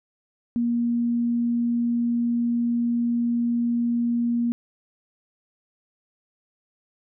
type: tone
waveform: sine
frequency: 236.8 Hz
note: A#3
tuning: 27 cents sharp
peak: -20 dBFS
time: 0.56-4.52 s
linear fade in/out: 0 ms
effects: none